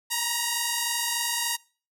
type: tone pair together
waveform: 5% pulse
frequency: 932.3 / 955.7 Hz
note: A#5 / A#5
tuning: 0 / +43 cents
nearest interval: unison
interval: 43 cents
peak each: -16 dBFS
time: 0.1-1.57 s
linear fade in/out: 20 ms
effects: noise-tail reverb RT60 0.4 s tail -24 dB re dry